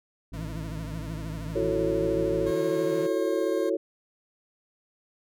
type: harmonic tone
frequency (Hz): 55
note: A1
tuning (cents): 0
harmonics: 1 / 2 / 3 / 4 / 5 / 6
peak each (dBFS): -37 / -39 / -44 / -48 / -43 / -50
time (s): 0.32-2.51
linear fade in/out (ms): 5
type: tone with vibrato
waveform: 40% pulse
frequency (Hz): 159.2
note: D#3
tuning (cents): +40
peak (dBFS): -35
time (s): 0.33-3.07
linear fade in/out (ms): 10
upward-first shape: triangle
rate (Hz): 13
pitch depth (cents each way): 140
type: chord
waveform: sine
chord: F# minor seventh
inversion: third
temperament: just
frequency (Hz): 333 / 370 / 444 / 555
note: E4 / F#4 / A4 / C#5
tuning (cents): +18 / 0 / +16 / +2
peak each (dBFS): -29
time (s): 1.55-3.77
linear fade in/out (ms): 10
type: tone with pitch glide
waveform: 20% pulse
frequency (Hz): 540 to 534.1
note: C#5 to C5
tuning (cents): -45 to +36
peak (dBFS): -33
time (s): 2.46-3.7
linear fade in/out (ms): 10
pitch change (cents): -19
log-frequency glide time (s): 2.86-3.47
effects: none